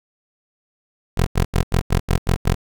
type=tone bursts; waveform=15% pulse; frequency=43.65 Hz; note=F1; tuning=in tune; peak=-8 dBFS; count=8; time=1.17-2.547 s; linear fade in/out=10 ms; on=96 ms; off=87 ms; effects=none